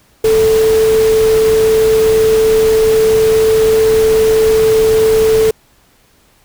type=tone in noise; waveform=sine; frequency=440.7 Hz; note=A4; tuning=3 cents sharp; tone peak=-7 dBFS; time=0.24-5.51 s; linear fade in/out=5 ms; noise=pink; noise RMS=-22 dBFS; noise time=0.24-5.51 s; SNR=+12 dB; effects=pink hiss -51 dBFS RMS until 6.44 s